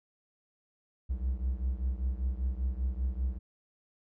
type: beating tone pair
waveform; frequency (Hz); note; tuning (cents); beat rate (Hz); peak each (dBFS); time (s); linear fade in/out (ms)
triangle; 62.1 / 67.2; B1 / C2; +10 / +47; 5.1; -29 / -32; 1.09-3.39; 20
effects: none